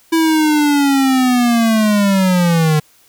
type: linear sweep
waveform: square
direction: down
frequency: 329.5 to 150.5 Hz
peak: -11 dBFS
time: 0.12-2.8 s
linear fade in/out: 10 ms
effects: white hiss -51 dBFS RMS until 3.08 s